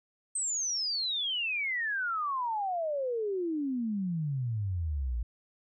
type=exponential sweep; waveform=sine; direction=down; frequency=8372 to 55 Hz; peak=-29 dBFS; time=0.35-5.23 s; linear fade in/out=5 ms; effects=none